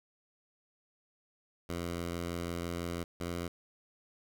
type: tone pair in turn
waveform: 10% pulse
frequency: 86 / 86.65 Hz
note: F2 / F2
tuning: -26 / -13 cents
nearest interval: unison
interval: 13 cents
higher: second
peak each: -27 dBFS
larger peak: neither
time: 1.69-3.04 / 3.2-3.48 s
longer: first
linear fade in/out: 5 ms
effects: none